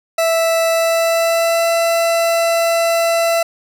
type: tone with pitch glide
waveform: 40% pulse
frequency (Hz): 659.3 to 669.7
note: E5 to E5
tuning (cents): 0 to +27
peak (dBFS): -12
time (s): 0.18-3.43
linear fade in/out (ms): 5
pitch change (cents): +27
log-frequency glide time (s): 0.71-1.68
effects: none